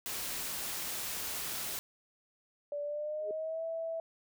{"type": "noise", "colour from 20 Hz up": "white", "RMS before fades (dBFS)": -38, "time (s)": [0.06, 1.79], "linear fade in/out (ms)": 0}
{"type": "tone with pitch glide", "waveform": "sine", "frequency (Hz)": [581, 655.9], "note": ["D5", "E5"], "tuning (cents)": [-19, -9], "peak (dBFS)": -34, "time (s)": [2.72, 4], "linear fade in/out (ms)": 2, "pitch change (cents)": 210, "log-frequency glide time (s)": [2.82, 3.64]}
{"type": "tone with exponential growth", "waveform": "sine", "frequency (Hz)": 415.3, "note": "G#4", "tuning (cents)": 0, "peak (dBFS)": -34, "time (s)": [3.17, 3.31], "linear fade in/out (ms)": 2, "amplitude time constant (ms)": 29}
{"effects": []}